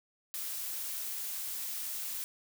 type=noise; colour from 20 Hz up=blue; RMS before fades=-38 dBFS; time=0.34-2.24 s; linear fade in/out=0 ms; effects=none